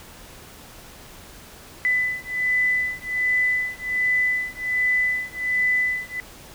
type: beating tone pair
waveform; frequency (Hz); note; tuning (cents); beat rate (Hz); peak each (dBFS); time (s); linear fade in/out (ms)
sine; 1999 / 2000.3; B6 / B6; +20 / +22; 1.3; -23 / -23; 1.85-6.2; 0
effects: pink hiss -44 dBFS RMS until 6.54 s